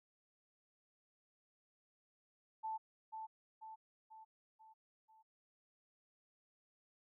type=tone with echo; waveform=sine; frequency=880 Hz; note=A5; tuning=in tune; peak=-39 dBFS; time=2.63-2.78 s; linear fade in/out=20 ms; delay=490 ms; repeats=5; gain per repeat=-5 dB; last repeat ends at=5.23 s; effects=none